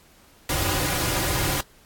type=noise with comb filter; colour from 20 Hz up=pink; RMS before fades=-24 dBFS; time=0.49-1.61 s; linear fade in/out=5 ms; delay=4.5 ms; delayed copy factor=-0.75; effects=pink hiss -55 dBFS RMS until 1.85 s + AAC 64 kbps